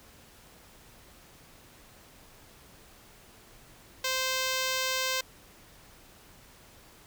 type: tone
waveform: 5% pulse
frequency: 520 Hz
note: C5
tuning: 11 cents flat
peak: -16 dBFS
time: 4.04-5.21 s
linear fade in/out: 5 ms
effects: pink hiss -55 dBFS RMS until 7.06 s